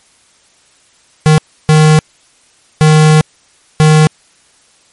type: tone bursts at uneven times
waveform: square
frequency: 154.8 Hz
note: D#3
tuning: 9 cents flat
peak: -4 dBFS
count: 4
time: 1.26-1.38 / 1.69-1.99 / 2.81-3.21 / 3.8-4.07 s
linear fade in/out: 0 ms
effects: white hiss -49 dBFS RMS until 4.92 s + MP3 48 kbps

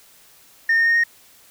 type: tone with pitch steps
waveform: sine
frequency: 1824 / 1835.6 / 1847.3 / 1859.1 Hz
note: A#6 / A#6 / A#6 / A#6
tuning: -38 / -27 / -16 / -5 cents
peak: -12 dBFS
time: 0.69-1.038 s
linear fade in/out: 5 ms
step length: 87 ms
effects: tanh soft clip ceiling -12 dBFS + white hiss -51 dBFS RMS until 1.5 s

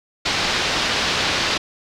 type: low-pass noise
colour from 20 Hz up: white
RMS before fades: -21 dBFS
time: 0.25-1.58 s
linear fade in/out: 10 ms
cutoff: 4800 Hz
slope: 24 dB/octave
effects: none

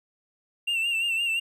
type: tone with vibrato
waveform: triangle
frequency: 2736 Hz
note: F7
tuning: 36 cents flat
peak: -22 dBFS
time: 0.67-1.4 s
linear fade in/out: 10 ms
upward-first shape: sine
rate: 5.8 Hz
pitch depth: 56 cents each way
effects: none

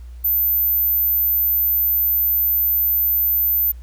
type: tone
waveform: sine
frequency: 14210 Hz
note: A9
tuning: 16 cents sharp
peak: -15 dBFS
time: 0.24-3.72 s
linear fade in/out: 10 ms
effects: added 60 Hz sine -33 dBFS peak until 3.82 s + pink hiss -57 dBFS RMS until 3.82 s

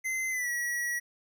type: tone with pitch glide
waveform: square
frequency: 2063 to 1924.8 Hz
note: C7 to B6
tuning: -25 to -45 cents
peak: -30 dBFS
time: 0.04-1 s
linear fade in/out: 20 ms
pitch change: -120 cents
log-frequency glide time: 0.3-0.49 s
effects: none

